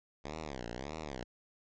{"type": "tone with vibrato", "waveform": "5% pulse", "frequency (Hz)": 68, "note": "C#2", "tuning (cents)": -33, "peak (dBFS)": -29, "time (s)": [0.24, 1.24], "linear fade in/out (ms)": 10, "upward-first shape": "sine", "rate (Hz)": 1.7, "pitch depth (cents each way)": 280, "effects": ["resampled to 16000 Hz"]}